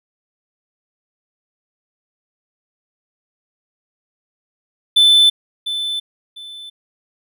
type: tone with echo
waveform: triangle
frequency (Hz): 3520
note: A7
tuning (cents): 0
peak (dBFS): -6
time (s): 4.96-5.3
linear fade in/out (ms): 10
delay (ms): 700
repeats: 2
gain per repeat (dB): -12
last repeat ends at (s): 6.7
effects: none